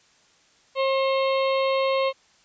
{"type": "harmonic tone with a mistuned harmonic", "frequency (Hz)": 536, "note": "C5", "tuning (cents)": 42, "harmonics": [1, 2, 4, 5, 6, 7, 8], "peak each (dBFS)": [-21, -27, -33, -35, -37, -38, -39], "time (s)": [0.75, 2.13], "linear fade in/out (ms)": 50, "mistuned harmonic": 6, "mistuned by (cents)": -33, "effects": ["white hiss -59 dBFS RMS until 2.44 s", "resampled to 16000 Hz"]}